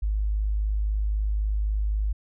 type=tone; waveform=sine; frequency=51.91 Hz; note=G#1; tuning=in tune; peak=-22 dBFS; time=0.02-2.13 s; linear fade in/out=10 ms; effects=none